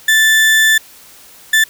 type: tone bursts at uneven times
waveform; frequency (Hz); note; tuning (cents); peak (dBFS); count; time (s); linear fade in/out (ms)
35% pulse; 1760; A6; 0; -6; 2; 0.08-0.78 / 1.53-1.64; 5
effects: white hiss -41 dBFS RMS until 1.69 s